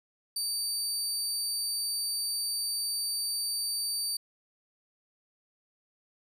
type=tone; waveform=25% pulse; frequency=4619 Hz; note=D8; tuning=30 cents flat; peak=-25 dBFS; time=0.36-4.17 s; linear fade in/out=5 ms; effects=none